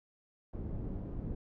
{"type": "low-pass noise", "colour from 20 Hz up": "pink", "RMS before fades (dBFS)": -39, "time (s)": [0.53, 1.35], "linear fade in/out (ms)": 5, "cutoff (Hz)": 300, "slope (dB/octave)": 12, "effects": []}